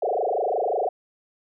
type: tone with frequency modulation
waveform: sine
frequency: 587.3 Hz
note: D5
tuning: in tune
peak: -21 dBFS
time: 0.02-0.89 s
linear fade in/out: 5 ms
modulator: 25.6 Hz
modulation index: 6.9
effects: none